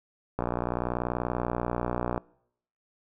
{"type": "click train", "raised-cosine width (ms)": 1, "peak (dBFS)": -14, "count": 109, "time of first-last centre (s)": [0.39, 2.178], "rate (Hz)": 60.4, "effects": ["noise-tail reverb RT60 0.7 s tail -24 dB re dry"]}